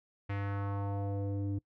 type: tone with low-pass filter sweep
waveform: square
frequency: 100 Hz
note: G2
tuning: 35 cents sharp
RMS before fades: -35 dBFS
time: 0.29-1.59 s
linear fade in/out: 10 ms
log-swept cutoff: 2200 to 290 Hz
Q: 2.1
effects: noise-tail reverb RT60 0.1 s tail -22 dB re dry